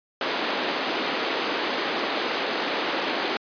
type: band-pass noise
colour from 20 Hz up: pink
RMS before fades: -27 dBFS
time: 0.21-3.37 s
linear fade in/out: 2 ms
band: 280 to 4500 Hz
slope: 24 dB/octave
effects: resampled to 11025 Hz